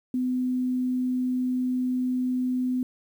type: tone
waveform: sine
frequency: 252.9 Hz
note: B3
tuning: 41 cents sharp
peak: -23 dBFS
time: 0.14-2.83 s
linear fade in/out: 2 ms
effects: 9-bit